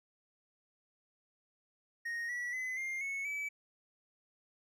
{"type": "tone with pitch steps", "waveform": "triangle", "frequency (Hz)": [1864.7, 1943.9, 2026, 2112, 2202, 2296], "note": ["A#6", "B6", "B6", "C7", "C#7", "D7"], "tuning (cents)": [0, -28, 44, 16, -12, -40], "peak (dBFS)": -34, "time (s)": [2.05, 3.49], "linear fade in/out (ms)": 10, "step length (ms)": 240, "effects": []}